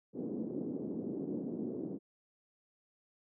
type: band-pass noise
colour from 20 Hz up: pink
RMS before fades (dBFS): -39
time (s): 0.13-1.99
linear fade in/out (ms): 50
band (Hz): 210 to 380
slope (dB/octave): 24
effects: none